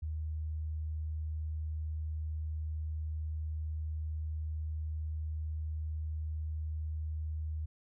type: tone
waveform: sine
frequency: 77.78 Hz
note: D#2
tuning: in tune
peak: -34 dBFS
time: 0.02-7.66 s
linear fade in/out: 10 ms
effects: none